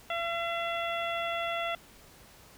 harmonic tone, 678 Hz, E5, 49 cents sharp, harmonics 1 / 2 / 3 / 4 / 5, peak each -33 / -36 / -38 / -39 / -40 dBFS, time 0.1-1.75 s, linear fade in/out 2 ms, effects pink hiss -55 dBFS RMS until 2.57 s

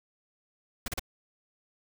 pink noise bursts, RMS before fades -32 dBFS, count 3, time 0.86-0.995 s, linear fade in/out 5 ms, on 21 ms, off 36 ms, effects none

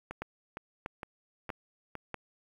two click trains, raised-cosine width 0.5 ms, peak -21 / -24 dBFS, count 4 / 5, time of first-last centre 0.22-2.143 / 0.11-1.953 s, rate 1.56 / 2.17 Hz, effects 9-bit

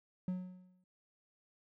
triangle tone with exponential decay, 182.9 Hz, F#3, 20 cents flat, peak -30 dBFS, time 0.28-0.84 s, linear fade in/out 2 ms, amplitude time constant 120 ms, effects none

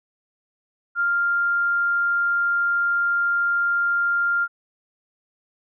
sine tone, 1396.9 Hz, F6, in tune, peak -18 dBFS, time 0.95-4.48 s, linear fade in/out 50 ms, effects none

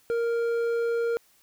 sine tone with hard clipping, 466.2 Hz, A#4, in tune, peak -25 dBFS, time 0.1-1.17 s, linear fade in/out 0 ms, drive 6 dB, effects white hiss -62 dBFS RMS until 1.42 s

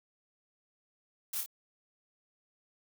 blue noise with echo, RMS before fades -36 dBFS, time 1.33-1.41 s, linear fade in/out 5 ms, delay 26 ms, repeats 2, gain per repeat -4 dB, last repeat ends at 1.462 s, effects none

